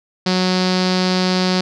sawtooth tone with low-pass filter, 184 Hz, F#3, 9 cents flat, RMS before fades -17 dBFS, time 0.26-1.61 s, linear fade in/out 5 ms, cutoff 4700 Hz, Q 4.8, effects none

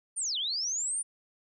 sine linear two-way sweep, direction down then up, 9397 to 2922 to 9397 Hz, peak -29 dBFS, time 0.16-1.03 s, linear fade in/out 20 ms, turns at 0.38 s, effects none

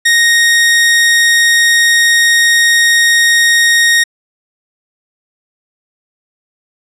sawtooth tone, 1864.7 Hz, A#6, in tune, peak -3 dBFS, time 0.05-4.04 s, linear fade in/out 10 ms, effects low-pass 11000 Hz 12 dB/octave

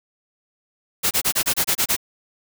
white noise bursts, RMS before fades -19 dBFS, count 9, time 1.03-1.966 s, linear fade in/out 20 ms, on 80 ms, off 27 ms, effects none

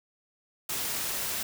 white noise, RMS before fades -32 dBFS, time 0.69-1.43 s, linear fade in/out 5 ms, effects none

